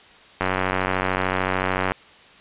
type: click train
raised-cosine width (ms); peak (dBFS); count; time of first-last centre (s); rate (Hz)
0.5; -6; 142; 0.41-1.92; 93.4
effects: white hiss -48 dBFS RMS until 2.4 s + resampled to 8000 Hz